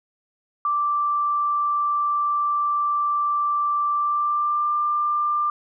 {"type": "tone with pitch glide", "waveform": "sine", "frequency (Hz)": [1173, 1190.1], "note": ["D6", "D6"], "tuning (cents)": [-2, 23], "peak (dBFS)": -19, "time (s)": [0.65, 5.5], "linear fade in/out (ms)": 2, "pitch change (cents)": 25, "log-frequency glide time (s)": [3.93, 4.72], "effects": []}